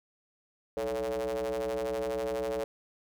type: ring-modulated tone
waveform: square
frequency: 61.74 Hz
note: B1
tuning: in tune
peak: -28 dBFS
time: 0.77-2.64 s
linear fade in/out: 0 ms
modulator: 500 Hz
effects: none